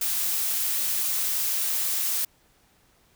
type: noise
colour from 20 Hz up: blue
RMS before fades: -26 dBFS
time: 0.01-2.25 s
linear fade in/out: 5 ms
effects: pink hiss -62 dBFS RMS until 3.15 s